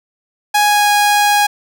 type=tone with pitch glide; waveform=sawtooth; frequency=830.6 to 824.9 Hz; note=G#5 to G#5; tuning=0 to -12 cents; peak=-6 dBFS; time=0.54-1.47 s; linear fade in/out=10 ms; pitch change=-12 cents; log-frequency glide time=0.65-0.91 s; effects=none